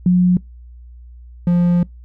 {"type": "tone pair in turn", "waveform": ["sine", "triangle"], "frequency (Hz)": [180, 174.98], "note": ["F#3", "F3"], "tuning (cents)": [-47, 4], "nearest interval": "unison", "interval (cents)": 49, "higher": "first", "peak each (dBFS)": -9, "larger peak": "neither", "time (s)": [[0.06, 0.37], [1.47, 1.83]], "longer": "second", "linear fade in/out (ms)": 2, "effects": ["noise-tail reverb RT60 0.2 s tail -25 dB re dry", "added 60 Hz sine -36 dBFS peak until 2.04 s"]}